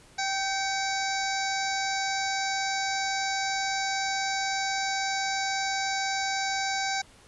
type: harmonic tone with a mistuned harmonic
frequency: 778 Hz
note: G5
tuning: 13 cents flat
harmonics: 1 / 2 / 3 / 5 / 6 / 7 / 8 / 9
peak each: -30 / -33 / -35 / -37 / -38 / -38 / -39 / -40 dBFS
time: 0.18-7.02 s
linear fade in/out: 10 ms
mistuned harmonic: 3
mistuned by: -62 cents
effects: pink hiss -55 dBFS RMS until 7.27 s + resampled to 24000 Hz